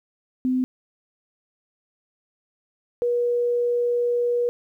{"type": "tone pair in turn", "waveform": "sine", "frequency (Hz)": [255.8, 481.7], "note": ["C4", "B4"], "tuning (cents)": [-39, -43], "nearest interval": "major seventh", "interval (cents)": 1096, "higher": "second", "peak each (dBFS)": [-19, -19], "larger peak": "neither", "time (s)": [[0.45, 0.64], [3.02, 4.49]], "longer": "second", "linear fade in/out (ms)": 0, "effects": ["10-bit"]}